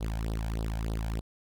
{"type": "tone with flanger", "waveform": "sawtooth", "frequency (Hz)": 55, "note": "A1", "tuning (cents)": 0, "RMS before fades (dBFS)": -32, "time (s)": [0, 1.21], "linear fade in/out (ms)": 20, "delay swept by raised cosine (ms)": [0.21, 1.31], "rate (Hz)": 3.3, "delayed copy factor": 1, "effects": []}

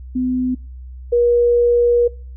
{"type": "tone pair in turn", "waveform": "sine", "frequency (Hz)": [253.7, 478.9], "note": ["B3", "A#4"], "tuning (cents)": [47, 47], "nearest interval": "major seventh", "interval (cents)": 1100, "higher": "second", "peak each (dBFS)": [-16, -11], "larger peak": "second", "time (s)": [[0.15, 0.55], [1.12, 2.08]], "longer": "second", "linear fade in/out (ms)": 10, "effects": ["noise-tail reverb RT60 0.4 s tail -23 dB re dry", "added 63 Hz sine -31 dBFS peak until 2.36 s"]}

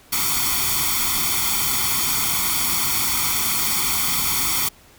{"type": "noise with comb filter", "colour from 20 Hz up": "white", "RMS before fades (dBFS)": -21, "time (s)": [0.12, 4.69], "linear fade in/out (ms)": 10, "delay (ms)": 0.89, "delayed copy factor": 0.95, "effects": ["pink hiss -50 dBFS RMS until 4.98 s"]}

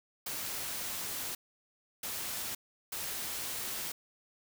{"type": "noise bursts at uneven times", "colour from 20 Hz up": "white", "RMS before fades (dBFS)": -38, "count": 3, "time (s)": [[0.26, 1.35], [2.03, 2.55], [2.92, 3.92]], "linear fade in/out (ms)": 5, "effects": []}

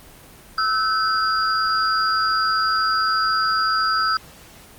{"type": "tone cluster", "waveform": "sine", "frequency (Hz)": [1306, 1518, 4813], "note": ["E6", "F#6", "D8"], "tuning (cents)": [-17, 44, 42], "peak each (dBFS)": [-19, -24, -24], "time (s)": [0.58, 4.17], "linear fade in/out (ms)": 2, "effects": ["pink hiss -45 dBFS RMS until 4.78 s", "Opus 24 kbps"]}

